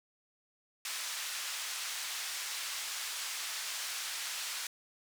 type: band-pass noise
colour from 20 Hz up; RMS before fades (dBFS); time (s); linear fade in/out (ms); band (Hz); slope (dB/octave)
white; -39; 0.85-4.67; 2; 1200 to 7300; 12
effects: none